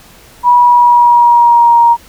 sine tone with pitch glide, 972 to 938.9 Hz, B5 to A#5, -28 to +12 cents, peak -3 dBFS, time 0.43-1.97 s, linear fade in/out 50 ms, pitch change -60 cents, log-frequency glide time 0.57-1.79 s, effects pink hiss -40 dBFS RMS until 2.08 s

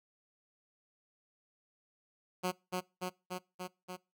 10% pulse tone with echo, 182.4 Hz, F#3, 24 cents flat, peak -23 dBFS, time 2.43-2.52 s, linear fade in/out 20 ms, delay 290 ms, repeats 5, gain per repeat -2 dB, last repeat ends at 3.97 s, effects noise-tail reverb RT60 0.3 s tail -25 dB re dry

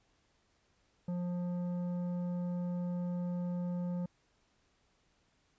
sine tone with tanh clipping, 176.9 Hz, F3, 23 cents sharp, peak -35 dBFS, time 1.08-4.06 s, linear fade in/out 5 ms, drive 10 dB, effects pink hiss -73 dBFS RMS until 5.58 s + resampled to 16000 Hz

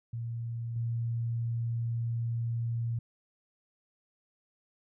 sine tone with level steps, 116.54 Hz, A#2, in tune, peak -33 / -29 dBFS, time 0.13-2.99 s, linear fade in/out 5 ms, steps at 0.76 s, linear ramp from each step 2 ms, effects none

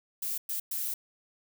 violet noise bursts at uneven times, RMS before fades -33 dBFS, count 3, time 0.22-0.38 / 0.49-0.6 / 0.71-0.94 s, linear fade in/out 5 ms, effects none

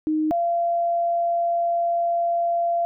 sine tone pair in turn, 310 / 685.6 Hz, D#4 / F5, -6 / -32 cents, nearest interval octave + major second, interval 1374 cents, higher second, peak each -19 dBFS, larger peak neither, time 0.07-0.31 / 0.31-2.85 s, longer second, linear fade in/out 0 ms, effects none

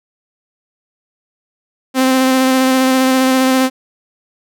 sawtooth tone with vibrato, 260.7 Hz, C4, 6 cents flat, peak -6 dBFS, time 1.94-3.7 s, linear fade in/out 50 ms, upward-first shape square, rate 15 Hz, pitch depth 12 cents each way, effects none

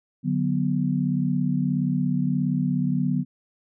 sine chord, B minor, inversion first, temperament just, 148.16 / 185.21 / 246.9 Hz, D3 / F#3 / B3, +16 / +2 / 0 cents, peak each -25 dBFS, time 0.23-3.25 s, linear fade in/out 50 ms, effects none

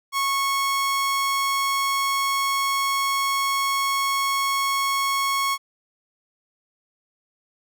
sawtooth tone, 1100 Hz, C#6, 14 cents flat, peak -17 dBFS, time 0.12-5.58 s, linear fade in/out 50 ms, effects none

